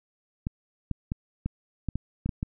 clicks, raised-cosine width 5 ms, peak -16 dBFS, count 9, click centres 0.469 / 0.913 / 1.119 / 1.46 / 1.887 / 1.956 / 2.26 / 2.292 / 2.429 s, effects none

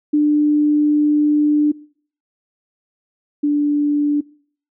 sine tone pair in turn, 297.6 / 292.5 Hz, D4 / D4, +23 / -7 cents, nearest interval unison, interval 30 cents, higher first, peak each -11 / -13 dBFS, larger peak first, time 0.13-1.72 / 3.43-4.21 s, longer first, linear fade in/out 10 ms, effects noise-tail reverb RT60 0.5 s tail -22 dB re dry

